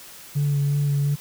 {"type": "tone with vibrato", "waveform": "sine", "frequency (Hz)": 143, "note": "D3", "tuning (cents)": -46, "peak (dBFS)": -17, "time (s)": [0.35, 1.16], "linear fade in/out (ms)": 20, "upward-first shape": "sine", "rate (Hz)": 2.8, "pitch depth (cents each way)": 17, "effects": ["tanh soft clip ceiling -16 dBFS", "white hiss -43 dBFS RMS until 1.2 s"]}